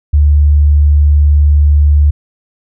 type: tone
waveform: sine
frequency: 73.42 Hz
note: D2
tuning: in tune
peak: -4 dBFS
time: 0.13-2.11 s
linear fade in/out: 10 ms
effects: none